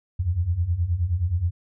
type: beating tone pair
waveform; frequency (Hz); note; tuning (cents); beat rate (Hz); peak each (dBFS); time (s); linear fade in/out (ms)
sine; 81 / 90.5; E2 / F#2; -30 / -38; 9.5; -26 / -22; 0.19-1.51; 10
effects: none